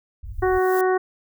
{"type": "low-pass noise", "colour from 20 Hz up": "pink", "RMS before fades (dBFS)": -32, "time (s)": [0.23, 0.59], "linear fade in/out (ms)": 10, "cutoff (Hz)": 100, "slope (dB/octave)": 48}
{"type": "noise with exponential growth", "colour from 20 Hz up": "violet", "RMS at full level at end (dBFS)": -32, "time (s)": [0.25, 0.81], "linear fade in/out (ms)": 2, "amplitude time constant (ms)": 120}
{"type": "harmonic tone", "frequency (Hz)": 371.8, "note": "F#4", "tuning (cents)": 8, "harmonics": [1, 2, 3, 4, 5], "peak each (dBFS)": [-18, -24, -28, -30, -32], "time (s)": [0.42, 0.98], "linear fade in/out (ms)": 10}
{"effects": []}